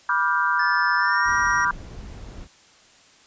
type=chord; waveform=sine; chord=G dominant seventh; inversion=first; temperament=just; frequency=980 / 1176 / 1411.2 / 1568 Hz; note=B5 / D6 / F6 / G6; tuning=-14 / +2 / +18 / 0 cents; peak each=-24 dBFS; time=0.09-1.71 s; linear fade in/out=2 ms
type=tone with pitch glide; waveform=square; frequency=1739 to 1885.5 Hz; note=A6 to A#6; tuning=-21 to +19 cents; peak=-26 dBFS; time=0.59-1.65 s; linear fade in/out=5 ms; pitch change=+140 cents; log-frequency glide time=0.96-1.3 s
type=noise; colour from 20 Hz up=brown; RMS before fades=-38 dBFS; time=1.24-2.48 s; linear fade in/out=50 ms
effects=white hiss -53 dBFS RMS until 3.26 s + resampled to 16000 Hz